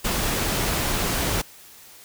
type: noise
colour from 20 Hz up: pink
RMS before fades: -24 dBFS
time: 0.04-1.42 s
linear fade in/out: 10 ms
effects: white hiss -47 dBFS RMS until 2.04 s